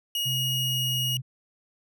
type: tone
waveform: 40% pulse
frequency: 2879 Hz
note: F#7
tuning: 48 cents flat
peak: -25 dBFS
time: 0.15-1.17 s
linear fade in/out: 2 ms
type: tone with pitch glide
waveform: sine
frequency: 132.1 to 130.06 Hz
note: C3 to C3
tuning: +17 to -10 cents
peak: -29 dBFS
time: 0.25-1.22 s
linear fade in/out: 20 ms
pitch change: -27 cents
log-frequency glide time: 0.53-0.9 s
effects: none